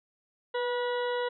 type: harmonic tone with a mistuned harmonic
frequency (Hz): 485.2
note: B4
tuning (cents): -31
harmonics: 1 / 2 / 3 / 4 / 6 / 7 / 8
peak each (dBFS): -29 / -35 / -39 / -41 / -45 / -46 / -47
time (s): 0.54-1.29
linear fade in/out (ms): 10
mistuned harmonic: 1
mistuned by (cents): +20
effects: none